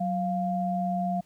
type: tone pair together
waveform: sine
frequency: 185.52 / 698.5 Hz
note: F#3 / F5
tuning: +5 / 0 cents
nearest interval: octave + major seventh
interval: 2295 cents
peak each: -28 dBFS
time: 0-1.21 s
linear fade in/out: 10 ms
effects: pink hiss -63 dBFS RMS until 1.25 s